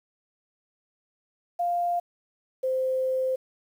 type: tone pair in turn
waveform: sine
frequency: 698.5 / 519.7 Hz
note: F5 / C5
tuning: 0 / -12 cents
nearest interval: perfect fourth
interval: 512 cents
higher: first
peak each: -23 dBFS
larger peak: neither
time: 1.59-2 / 2.63-3.36 s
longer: second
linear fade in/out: 10 ms
effects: 9-bit